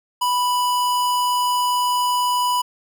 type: tone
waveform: square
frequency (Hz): 987.8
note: B5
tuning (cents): 0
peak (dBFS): -18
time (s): 0.21-2.62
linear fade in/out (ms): 10
effects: none